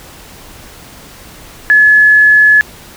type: tone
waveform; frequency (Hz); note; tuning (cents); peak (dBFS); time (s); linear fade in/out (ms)
sine; 1709; G#6; +49; -3; 1.7-2.61; 0
effects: pink hiss -35 dBFS RMS until 2.96 s